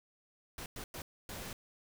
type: noise bursts at uneven times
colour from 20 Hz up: pink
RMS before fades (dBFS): -44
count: 4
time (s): 0.58-0.66 / 0.76-0.84 / 0.94-1.02 / 1.29-1.53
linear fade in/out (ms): 2
effects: none